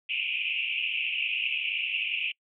pink band-pass noise, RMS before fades -30 dBFS, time 0.09-2.32 s, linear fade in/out 5 ms, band 2400 to 2900 Hz, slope 96 dB/octave, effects noise-tail reverb RT60 0.1 s tail -26 dB re dry

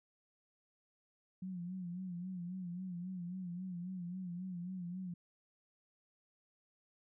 sine tone with vibrato, 180.2 Hz, F#3, 45 cents flat, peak -40 dBFS, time 1.42-5.14 s, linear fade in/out 5 ms, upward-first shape sine, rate 3.7 Hz, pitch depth 78 cents each way, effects none

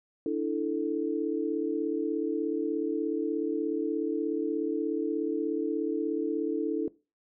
sine chord, D suspended second, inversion none, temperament just, 293.7 / 330.4 / 440.5 Hz, D4 / E4 / A4, 0 / +4 / +2 cents, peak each -31 dBFS, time 0.26-6.88 s, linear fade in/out 2 ms, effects noise-tail reverb RT60 0.3 s tail -20 dB re dry

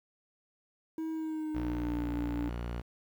triangle tone with pitch glide, 320.2 to 291.9 Hz, D#4 to D4, +50 to -10 cents, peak -31 dBFS, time 0.98-2.49 s, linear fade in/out 2 ms, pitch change -160 cents, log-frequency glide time 1.12-2.1 s
sawtooth tone, 59.3 Hz, A#1, 30 cents sharp, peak -31 dBFS, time 1.54-2.82 s, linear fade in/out 20 ms
effects low-pass 3000 Hz 12 dB/octave + 10-bit

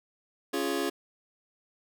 sawtooth chord, Db major, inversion none, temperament just, 277.2 / 346.5 / 415.8 Hz, Db4 / F4 / Ab4, 0 / -14 / +2 cents, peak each -28 dBFS, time 0.53-0.9 s, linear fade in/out 10 ms, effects none

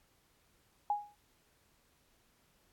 sine tone with exponential decay, 827 Hz, G#5, 8 cents flat, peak -26 dBFS, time 0.9-1.15 s, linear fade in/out 2 ms, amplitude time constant 54 ms, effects pink hiss -71 dBFS RMS until 2.72 s + AAC 64 kbps

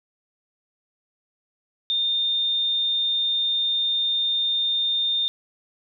sine tone, 3630 Hz, A#7, 47 cents flat, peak -20 dBFS, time 1.9-5.28 s, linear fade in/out 0 ms, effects none

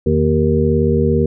harmonic tone with a mistuned harmonic, 77.78 Hz, D#2, in tune, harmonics 1 / 2 / 3 / 5 / 6, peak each -18 / -18 / -18 / -18 / -18 dBFS, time 0.06-1.26 s, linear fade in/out 5 ms, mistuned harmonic 1, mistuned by +110 cents, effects none

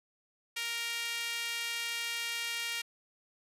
sawtooth tone with high-pass filter, 466.2 Hz, A#4, in tune, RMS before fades -36 dBFS, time 0.56-2.82 s, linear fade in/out 10 ms, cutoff 2400 Hz, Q 1.8, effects resampled to 32000 Hz + 10-bit

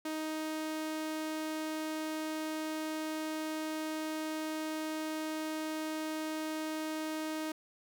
sawtooth tone, 312.6 Hz, D#4, 8 cents sharp, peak -31 dBFS, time 0.05-7.52 s, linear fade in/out 5 ms, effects none

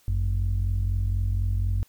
sine tone pair together, 49.69 / 93.8 Hz, G1 / F#2, +24 / +24 cents, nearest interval major seventh, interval 1100 cents, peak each -23 dBFS, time 0.08-1.83 s, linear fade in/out 0 ms, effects tanh soft clip ceiling -18 dBFS + white hiss -61 dBFS RMS until 1.88 s

